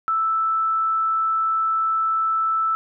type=tone; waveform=sine; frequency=1318.5 Hz; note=E6; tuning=in tune; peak=-18 dBFS; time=0.08-2.75 s; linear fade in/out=0 ms; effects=none